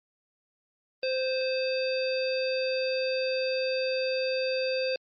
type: harmonic tone with a mistuned harmonic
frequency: 520 Hz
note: C5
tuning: 11 cents flat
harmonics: 1 / 3 / 5 / 7 / 9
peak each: -27 / -41 / -35 / -43 / -36 dBFS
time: 1.03-4.96 s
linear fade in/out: 2 ms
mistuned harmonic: 3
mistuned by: +17 cents
effects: Opus 32 kbps